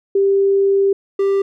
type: tone pair in turn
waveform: sine / triangle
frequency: 393.9 / 393.9 Hz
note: G4 / G4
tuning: +8 / +8 cents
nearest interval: unison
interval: 0 cents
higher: neither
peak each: -11 dBFS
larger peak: neither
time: 0.15-0.93 / 1.19-1.42 s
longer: first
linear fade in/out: 5 ms
effects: none